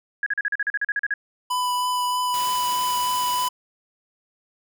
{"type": "tone bursts", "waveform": "sine", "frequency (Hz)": 1661.2, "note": "G#6", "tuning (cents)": 0, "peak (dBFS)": -20, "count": 13, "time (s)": [0.23, 1.139], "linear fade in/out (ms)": 2, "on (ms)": 33, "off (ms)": 40}
{"type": "tone with vibrato", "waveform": "square", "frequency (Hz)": 994, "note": "B5", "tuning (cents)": 11, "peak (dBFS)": -22, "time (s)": [1.5, 3.49], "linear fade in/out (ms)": 10, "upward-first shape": "triangle", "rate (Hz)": 3.2, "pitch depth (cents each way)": 11}
{"type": "noise", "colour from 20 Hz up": "white", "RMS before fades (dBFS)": -33, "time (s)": [2.34, 3.48], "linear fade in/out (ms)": 0}
{"effects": []}